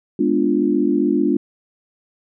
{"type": "chord", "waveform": "sine", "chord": "G# diminished seventh", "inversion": "none", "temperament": "equal", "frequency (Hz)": [207.7, 246.9, 293.7, 349.2], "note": ["G#3", "B3", "D4", "F4"], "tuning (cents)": [0, 0, 0, 0], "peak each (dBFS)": [-22, -21, -18, -20], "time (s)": [0.19, 1.37], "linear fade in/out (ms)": 5, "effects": []}